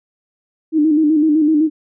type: tone with vibrato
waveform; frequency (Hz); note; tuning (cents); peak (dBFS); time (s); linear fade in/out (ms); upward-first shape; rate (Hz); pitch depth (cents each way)
sine; 307; D#4; -23; -10; 0.72-1.7; 50; square; 7.9; 58
effects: none